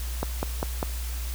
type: click train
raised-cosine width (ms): 1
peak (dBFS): -12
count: 4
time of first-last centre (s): 0.23-0.829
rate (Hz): 5.01
effects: added 60 Hz sine -29 dBFS peak until 1.34 s + white hiss -40 dBFS RMS until 1.34 s